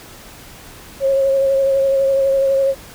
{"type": "tone with vibrato", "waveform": "sine", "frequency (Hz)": 543, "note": "C#5", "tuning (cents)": -36, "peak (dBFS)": -12, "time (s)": [1, 2.75], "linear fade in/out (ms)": 50, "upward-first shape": "sine", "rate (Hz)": 12, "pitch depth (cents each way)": 21, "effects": ["pink hiss -39 dBFS RMS until 2.94 s"]}